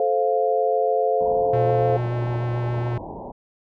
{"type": "chord", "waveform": "sine", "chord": "F major", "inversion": "first", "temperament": "just", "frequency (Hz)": [436.5, 523.8, 698.5], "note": ["A4", "C5", "F5"], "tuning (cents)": [-14, 2, 0], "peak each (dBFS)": -22, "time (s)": [0, 1.97], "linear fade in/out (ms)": 2}
{"type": "low-pass noise", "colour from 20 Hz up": "white", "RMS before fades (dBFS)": -35, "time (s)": [1.2, 3.32], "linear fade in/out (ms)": 10, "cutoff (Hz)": 960, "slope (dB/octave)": 96}
{"type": "tone with vibrato", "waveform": "square", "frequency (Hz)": 120, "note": "B2", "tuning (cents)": -49, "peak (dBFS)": -23, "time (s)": [1.53, 2.98], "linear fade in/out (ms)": 5, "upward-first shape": "sine", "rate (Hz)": 6.9, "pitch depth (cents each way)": 11}
{"effects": ["low-pass 2000 Hz 12 dB/octave"]}